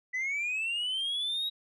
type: linear sweep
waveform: sine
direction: up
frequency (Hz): 1975.5 to 3835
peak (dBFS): -27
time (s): 0.13-1.5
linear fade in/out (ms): 20
effects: tanh soft clip ceiling -28 dBFS